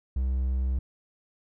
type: tone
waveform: triangle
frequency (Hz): 64.5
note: C2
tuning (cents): -24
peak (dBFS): -22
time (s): 0.16-0.79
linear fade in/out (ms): 5
effects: none